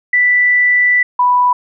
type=tone pair in turn; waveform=sine; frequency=1975.5 / 987.8 Hz; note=B6 / B5; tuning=0 / 0 cents; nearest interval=octave; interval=1200 cents; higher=first; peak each=-8 dBFS; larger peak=neither; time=0.13-1.03 / 1.19-1.53 s; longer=first; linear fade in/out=5 ms; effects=none